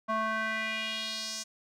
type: tone with band-pass filter sweep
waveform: square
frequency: 220 Hz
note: A3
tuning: in tune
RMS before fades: -33 dBFS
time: 0.08-1.44 s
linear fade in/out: 20 ms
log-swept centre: 990 to 6300 Hz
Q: 2.6
effects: none